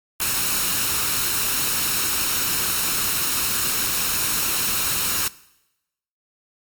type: noise with comb filter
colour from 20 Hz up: white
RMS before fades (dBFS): -22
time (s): 0.2-5.28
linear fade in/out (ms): 2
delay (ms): 0.74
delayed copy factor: +0.5
effects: noise-tail reverb RT60 0.9 s tail -20 dB re dry + MP3 96 kbps